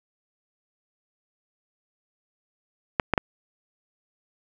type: clicks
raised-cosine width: 0.5 ms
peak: -4 dBFS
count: 3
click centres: 2.998 / 3.137 / 3.178 s
effects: none